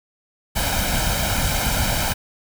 pink noise with comb filter, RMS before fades -21 dBFS, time 0.55-2.14 s, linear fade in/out 20 ms, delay 1.3 ms, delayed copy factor +0.7, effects none

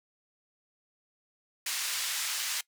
white band-pass noise, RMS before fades -33 dBFS, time 1.66-2.61 s, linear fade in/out 5 ms, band 1400 to 8500 Hz, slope 12 dB/octave, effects noise-tail reverb RT60 0.1 s tail -21 dB re dry

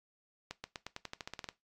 accelerating click train, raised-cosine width 0.2 ms, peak -23 dBFS, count 13, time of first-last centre 0.51-1.489 s, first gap 130 ms, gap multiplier 0.91, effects noise-tail reverb RT60 0.2 s tail -18 dB re dry + AAC 64 kbps

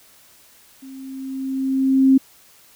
sine tone with level ramp, 266.3 Hz, C4, 31 cents sharp, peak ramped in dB -36 to -8 dBFS, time 0.82-2.18 s, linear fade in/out 10 ms, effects white hiss -51 dBFS RMS until 2.75 s

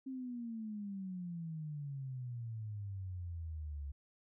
sine exponential sweep, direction down, 267.9 to 69.2 Hz, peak -40 dBFS, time 0.06-3.92 s, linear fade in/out 10 ms, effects none

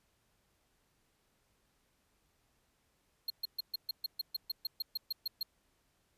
square tone bursts, 4233 Hz, C8, 19 cents sharp, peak -33 dBFS, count 15, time 3.28-5.43 s, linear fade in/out 5 ms, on 22 ms, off 130 ms, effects pink hiss -75 dBFS RMS until 6.17 s + resampled to 32000 Hz

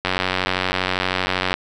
click train, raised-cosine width 0.3 ms, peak -3 dBFS, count 139, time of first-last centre 0.05-1.54 s, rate 92.6 Hz, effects none

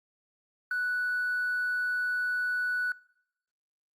triangle tone with hard clipping, 1480 Hz, F#6, in tune, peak -27 dBFS, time 0.71-2.92 s, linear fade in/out 2 ms, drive 2 dB, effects noise-tail reverb RT60 0.8 s tail -23 dB re dry + Opus 48 kbps

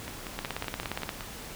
two click trains, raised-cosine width 0.3 ms, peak -15 / -21 dBFS, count 13 / 7, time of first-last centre 0.39-1.092 / 0.08-1.208 s, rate 17.1 / 5.32 Hz, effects pink hiss -42 dBFS RMS until 1.55 s

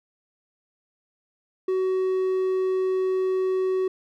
triangle tone, 375.1 Hz, F#4, 24 cents sharp, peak -19 dBFS, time 1.68-3.88 s, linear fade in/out 5 ms, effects none

